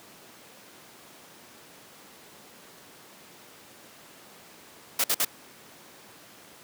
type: noise bursts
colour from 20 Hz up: white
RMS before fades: -24 dBFS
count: 3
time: 4.99-5.249 s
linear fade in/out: 5 ms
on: 51 ms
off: 53 ms
effects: pink hiss -50 dBFS RMS until 6.63 s + high-pass 200 Hz 12 dB/octave